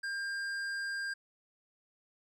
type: tone with hard clipping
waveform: sine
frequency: 1600 Hz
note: G6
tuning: 35 cents sharp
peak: -36 dBFS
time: 0.03-1.14 s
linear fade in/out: 10 ms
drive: 9 dB
effects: none